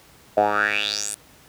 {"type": "tone with band-pass filter sweep", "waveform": "10% pulse", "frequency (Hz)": 103.83, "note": "G#2", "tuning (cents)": 0, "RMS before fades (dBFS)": -22, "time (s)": [0.37, 1.15], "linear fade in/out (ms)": 5, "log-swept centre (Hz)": [630, 9800], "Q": 6, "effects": ["pink hiss -51 dBFS RMS until 1.48 s", "high-pass 60 Hz 12 dB/octave"]}